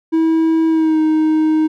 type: tone with pitch glide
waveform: triangle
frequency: 323.5 to 312.5 Hz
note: E4 to D#4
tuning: -32 to +8 cents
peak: -9 dBFS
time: 0.12-1.68 s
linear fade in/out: 20 ms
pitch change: -60 cents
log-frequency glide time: 0.68-1 s
effects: none